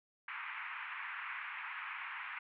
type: band-pass noise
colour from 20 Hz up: white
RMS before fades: -44 dBFS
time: 0.28-2.39 s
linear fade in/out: 5 ms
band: 950 to 2500 Hz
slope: 48 dB/octave
effects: none